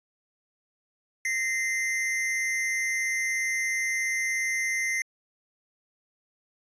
square tone pair together, 1857 / 2074 Hz, A#6 / C7, -7 / -16 cents, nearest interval major second, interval 191 cents, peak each -33 / -27 dBFS, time 1.25-5.02 s, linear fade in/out 2 ms, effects resampled to 22050 Hz

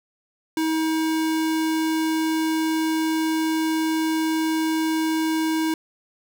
square tone, 318.7 Hz, D#4, 42 cents sharp, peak -21 dBFS, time 0.57-5.74 s, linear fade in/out 2 ms, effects none

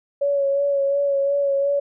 sine tone with vibrato, 560 Hz, C#5, 18 cents sharp, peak -17 dBFS, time 0.21-1.8 s, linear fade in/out 10 ms, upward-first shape sine, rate 2.8 Hz, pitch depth 25 cents each way, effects none

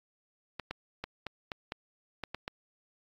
clicks, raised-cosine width 0.3 ms, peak -20 dBFS, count 9, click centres 0.597 / 0.71 / 1.04 / 1.267 / 1.518 / 1.721 / 2.237 / 2.346 / 2.479 s, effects AAC 64 kbps

